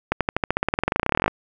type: accelerating click train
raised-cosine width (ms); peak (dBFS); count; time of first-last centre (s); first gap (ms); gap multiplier
0.5; -4; 27; 0.12-1.28; 87; 0.94
effects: none